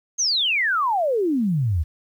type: exponential sweep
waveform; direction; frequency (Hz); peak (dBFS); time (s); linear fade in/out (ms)
sine; down; 6560 to 72.5; -18; 0.18-1.84; 20
effects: 9-bit